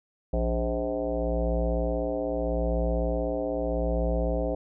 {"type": "tone with frequency modulation", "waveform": "sine", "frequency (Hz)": 289.6, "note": "D4", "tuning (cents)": -24, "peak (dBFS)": -24, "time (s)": [0.33, 4.55], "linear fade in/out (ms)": 5, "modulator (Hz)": 116, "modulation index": 3.2, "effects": []}